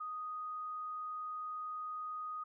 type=tone; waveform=sine; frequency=1244.5 Hz; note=D#6; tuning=in tune; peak=-39 dBFS; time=0-2.44 s; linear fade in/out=10 ms; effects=none